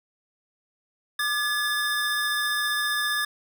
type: tone cluster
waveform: square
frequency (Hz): 1198 / 1702 / 3609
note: D6 / G#6 / A7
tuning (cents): +34 / +42 / +43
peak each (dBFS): -32 / -26 / -31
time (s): 1.19-3.25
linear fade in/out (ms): 5
effects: none